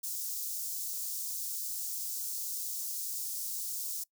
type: high-pass noise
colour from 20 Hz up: white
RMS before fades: -37 dBFS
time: 0.03-4.04 s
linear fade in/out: 10 ms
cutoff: 5300 Hz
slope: 24 dB/octave
effects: noise-tail reverb RT60 0.1 s tail -22 dB re dry